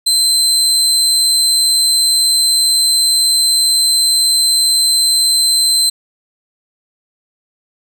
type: tone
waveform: 30% pulse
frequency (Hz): 4089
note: C8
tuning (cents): -41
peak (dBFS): -7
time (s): 0.06-5.9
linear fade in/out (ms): 10
effects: none